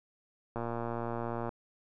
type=click train; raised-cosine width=1 ms; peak=-22 dBFS; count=110; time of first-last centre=0.56-1.492 s; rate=117 Hz; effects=none